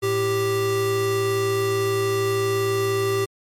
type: tone pair together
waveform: square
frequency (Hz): 110.89 / 392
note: A2 / G4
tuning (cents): +14 / 0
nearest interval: octave + minor seventh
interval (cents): 2186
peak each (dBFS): -28 / -21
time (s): 0.02-3.26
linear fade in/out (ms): 20
effects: MP3 64 kbps